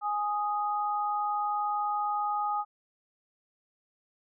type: tone pair together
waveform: sine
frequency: 830.6 / 1244.5 Hz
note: G#5 / D#6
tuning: 0 / 0 cents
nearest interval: perfect fifth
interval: 700 cents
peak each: -29 / -31 dBFS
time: 0.01-2.65 s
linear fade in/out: 50 ms
effects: none